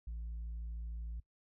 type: tone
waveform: sine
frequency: 56.6 Hz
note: A1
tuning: 50 cents sharp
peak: -37 dBFS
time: 0.07-1.2 s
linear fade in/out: 5 ms
effects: noise-tail reverb RT60 0.1 s tail -23 dB re dry + tanh soft clip ceiling -38 dBFS